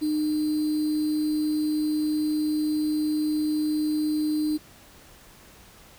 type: tone with sample-and-hold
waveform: sine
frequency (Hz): 304.8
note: D#4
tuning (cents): -36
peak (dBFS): -22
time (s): 0.01-4.58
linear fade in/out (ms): 20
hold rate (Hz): 4410
effects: pink hiss -51 dBFS RMS until 5.98 s